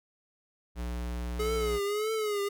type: tone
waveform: square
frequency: 60 Hz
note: B1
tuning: 49 cents flat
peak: -33 dBFS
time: 0.75-1.8 s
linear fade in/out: 50 ms
type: tone with vibrato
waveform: square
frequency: 421.7 Hz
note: G#4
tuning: 26 cents sharp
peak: -29 dBFS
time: 1.39-2.49 s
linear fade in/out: 10 ms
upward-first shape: triangle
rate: 1.7 Hz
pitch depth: 97 cents each way
effects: none